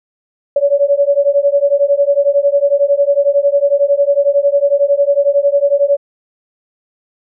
sine beating tone pair, 561 / 572 Hz, C#5 / D5, +21 / -46 cents, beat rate 11 Hz, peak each -12 dBFS, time 0.56-5.97 s, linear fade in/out 5 ms, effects none

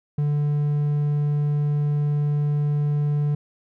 triangle tone, 146.83 Hz, D3, in tune, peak -17 dBFS, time 0.18-3.35 s, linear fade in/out 5 ms, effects none

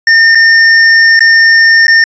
square tone with dropouts, 1816 Hz, A#6, 46 cents flat, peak -3 dBFS, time 0.07-2.04 s, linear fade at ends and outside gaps 2 ms, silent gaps 0.349-0.354 / 1.193-1.206 / 1.869-1.88 s, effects resampled to 16000 Hz

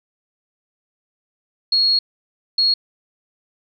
sine tone bursts at uneven times, 4308 Hz, C8, 50 cents sharp, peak -13 dBFS, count 2, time 1.72-1.99 / 2.58-2.74 s, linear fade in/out 5 ms, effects none

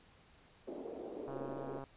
white band-pass noise, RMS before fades -45 dBFS, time 0.67-1.8 s, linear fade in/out 10 ms, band 280 to 520 Hz, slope 24 dB/octave
click train, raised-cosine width 1 ms, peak -33 dBFS, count 77, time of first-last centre 1.28-1.839 s, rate 136 Hz
effects pink hiss -64 dBFS RMS until 1.96 s + resampled to 8000 Hz

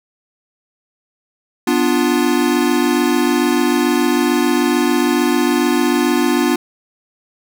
square chord, B diminished, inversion none, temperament equal, 246.9 / 293.7 / 349.2 Hz, B3 / D4 / F4, 0 / 0 / 0 cents, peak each -18 dBFS, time 1.67-6.56 s, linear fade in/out 5 ms, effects none

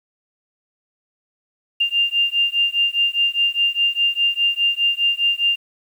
sine beating tone pair, 2794 / 2798.9 Hz, F7 / F7, 0 / +3 cents, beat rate 4.9 Hz, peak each -19 dBFS, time 1.8-5.56 s, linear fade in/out 10 ms, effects 8-bit

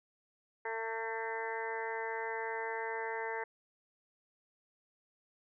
harmonic tone, 225.2 Hz, A3, 40 cents sharp, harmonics 2 / 3 / 4 / 5 / 6 / 7 / 8 / 9, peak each -40 / -48 / -40 / -51 / -54 / -45 / -44 / -45 dBFS, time 0.65-3.44 s, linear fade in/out 5 ms, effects none

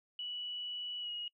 sine tone with pitch glide, 2947 to 2891 Hz, F#7 to F#7, -8 to -41 cents, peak -38 dBFS, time 0.19-1.28 s, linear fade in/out 2 ms, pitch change -33 cents, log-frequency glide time 1-1.09 s, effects noise-tail reverb RT60 0.1 s tail -25 dB re dry

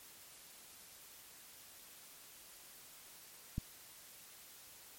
click, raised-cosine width 5 ms, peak -24 dBFS, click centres 3.581 s, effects white hiss -57 dBFS RMS until 4.98 s + MP3 64 kbps

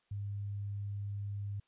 sine tone, 101.2 Hz, G#2, 44 cents flat, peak -36 dBFS, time 0.11-1.6 s, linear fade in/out 5 ms, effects white hiss -75 dBFS RMS until 1.67 s + resampled to 8000 Hz

